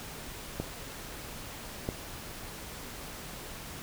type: clicks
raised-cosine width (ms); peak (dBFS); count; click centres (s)
2; -18; 2; 0.6 / 1.889
effects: pink hiss -43 dBFS RMS until 3.82 s